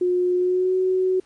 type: tone with pitch glide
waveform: sine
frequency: 359.7 to 372.4 Hz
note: F#4 to F#4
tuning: -49 to +11 cents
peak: -17 dBFS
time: 0.01-1.2 s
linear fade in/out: 5 ms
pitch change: +60 cents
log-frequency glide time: 0.36-0.75 s
effects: pink hiss -59 dBFS RMS until 1.25 s + MP3 48 kbps